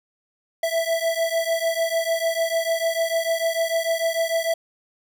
square beating tone pair, 658 / 664.7 Hz, E5 / E5, -3 / +14 cents, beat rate 6.7 Hz, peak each -24 / -25 dBFS, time 0.63-4.54 s, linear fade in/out 5 ms, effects none

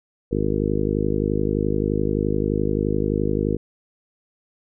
harmonic tone, 51.6 Hz, G#1, 10 cents flat, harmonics 1 / 2 / 3 / 4 / 5 / 6 / 7 / 8 / 9, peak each -28 / -28 / -28 / -28 / -28 / -28 / -28 / -28 / -28 dBFS, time 0.31-3.57 s, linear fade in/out 10 ms, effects none

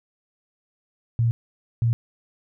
sine tone bursts at uneven times, 116.3 Hz, A#2, 4 cents flat, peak -17 dBFS, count 2, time 1.19-1.31 / 1.82-1.93 s, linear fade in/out 0 ms, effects none

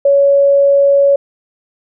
sine tone, 560 Hz, C#5, 18 cents sharp, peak -6 dBFS, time 0.05-1.16 s, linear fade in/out 5 ms, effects none

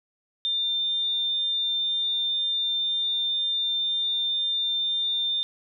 sine tone, 3601 Hz, A7, 39 cents sharp, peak -23 dBFS, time 0.45-5.43 s, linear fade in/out 0 ms, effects none

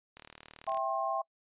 click train, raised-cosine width 0.2 ms, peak -30 dBFS, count 24, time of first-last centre 0.17-0.772 s, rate 38.2 Hz
sine chord, C major, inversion first, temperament equal with one note detuned, 659.3 / 784 / 1066.6 Hz, E5 / G5 / C6, 0 / 0 / +33 cents, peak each -34 dBFS, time 0.67-1.22 s, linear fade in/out 10 ms
effects noise-tail reverb RT60 0.1 s tail -26 dB re dry + resampled to 8000 Hz

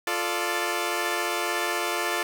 10% pulse chord, D minor, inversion first, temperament equal, 349.2 / 440 / 587.3 Hz, F4 / A4 / D5, 0 / 0 / 0 cents, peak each -20 / -22 / -23 dBFS, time 0.07-2.23 s, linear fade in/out 2 ms, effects none

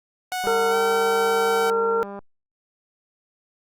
sawtooth tone with pitch glide, 736 to 763.3 Hz, F#5 to G5, -9 to -46 cents, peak -21 dBFS, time 0.32-1.7 s, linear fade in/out 0 ms, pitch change +63 cents, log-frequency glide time 0.7-0.75 s
click train, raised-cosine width 1 ms, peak -23 dBFS, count 351, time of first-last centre 0.44-2.19 s, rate 200 Hz
harmonic tone, 457.1 Hz, A#4, 34 cents flat, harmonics 1 / 2 / 3, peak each -20 / -29 / -25 dBFS, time 0.47-2.03 s, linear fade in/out 0 ms
effects Opus 48 kbps

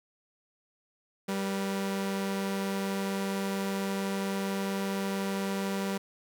sawtooth tone pair together, 195.66 / 482.6 Hz, G3 / B4, -3 / -40 cents, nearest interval octave + major third, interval 1563 cents, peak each -26 / -35 dBFS, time 1.28-5.98 s, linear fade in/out 10 ms, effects none

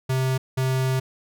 square tone pair in turn, 130.81 / 130.81 Hz, C3 / C3, 0 / 0 cents, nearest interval unison, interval 0 cents, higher neither, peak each -21 dBFS, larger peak neither, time 0.09-0.38 / 0.57-1 s, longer second, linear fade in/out 10 ms, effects none

